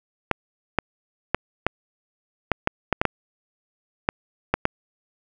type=clicks; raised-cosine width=0.5 ms; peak=-3 dBFS; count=12; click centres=0.313 / 0.787 / 1.346 / 1.666 / 2.517 / 2.674 / 2.927 / 3.015 / 3.053 / 4.089 / 4.54 / 4.654 s; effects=none